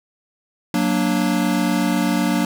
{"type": "chord", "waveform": "square", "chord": "Gb augmented", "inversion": "none", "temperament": "equal", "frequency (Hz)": [185, 233.1, 293.7], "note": ["Gb3", "Bb3", "D4"], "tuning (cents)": [0, 0, 0], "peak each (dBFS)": -22, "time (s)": [0.74, 2.45], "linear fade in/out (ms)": 2, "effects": []}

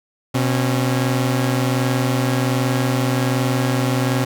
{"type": "tone pair together", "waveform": "sawtooth", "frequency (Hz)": [125.55, 272.4], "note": ["B2", "C#4"], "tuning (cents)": [29, -30], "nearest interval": "octave + minor second", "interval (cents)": 1341, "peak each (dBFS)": [-14, -18], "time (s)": [0.34, 4.25], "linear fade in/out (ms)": 10, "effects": []}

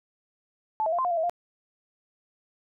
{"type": "tone with pitch steps", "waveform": "sine", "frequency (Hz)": [870, 644, 694, 1041, 712, 683, 643, 699], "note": ["A5", "E5", "F5", "C6", "F5", "F5", "E5", "F5"], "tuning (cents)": [-20, -41, -11, -9, 33, -39, -43, 1], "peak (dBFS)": -23, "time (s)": [0.8, 1.296], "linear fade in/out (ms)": 0, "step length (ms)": 62, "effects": []}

